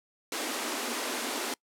pink high-pass noise, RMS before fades -33 dBFS, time 0.32-1.54 s, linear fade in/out 2 ms, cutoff 230 Hz, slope 96 dB/octave, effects noise-tail reverb RT60 0.1 s tail -25 dB re dry + low-pass 12000 Hz 12 dB/octave

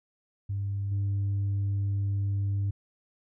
sine tone with level steps, 99.6 Hz, G2, 28 cents sharp, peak -27 / -23 dBFS, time 0.49-2.71 s, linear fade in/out 10 ms, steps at 0.91 s, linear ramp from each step 10 ms, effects tanh soft clip ceiling -24 dBFS

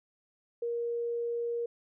sine tone, 471 Hz, A#4, 18 cents sharp, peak -30 dBFS, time 0.62-1.66 s, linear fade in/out 5 ms, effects none

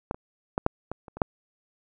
clicks, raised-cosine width 1 ms, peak -12 / -25 / -11 / -6 / -18 / -29 / -25 / -6 dBFS, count 8, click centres 0.111 / 0.145 / 0.579 / 0.664 / 0.916 / 1.082 / 1.17 / 1.218 s, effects none

